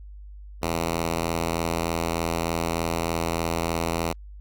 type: tone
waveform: 5% pulse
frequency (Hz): 83.3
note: E2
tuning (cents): +19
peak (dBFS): -13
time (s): 0.62-4.13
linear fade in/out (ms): 10
effects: added 50 Hz sine -39 dBFS peak until 4.4 s + Opus 48 kbps